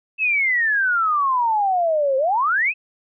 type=exponential two-way sweep; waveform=sine; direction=down then up; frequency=2653 to 519 to 2653 Hz; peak=-16 dBFS; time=0.18-2.74 s; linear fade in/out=50 ms; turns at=2.17 s; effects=none